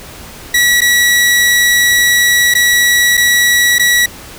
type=tone with dropouts; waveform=sawtooth; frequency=1935 Hz; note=B6; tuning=36 cents flat; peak=-4 dBFS; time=0.54-4.06 s; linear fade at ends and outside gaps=5 ms; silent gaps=0.807-0.816 / 2.54-2.55 / 3.171-3.175 / 3.784-3.794 s; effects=pink hiss -32 dBFS RMS until 4.38 s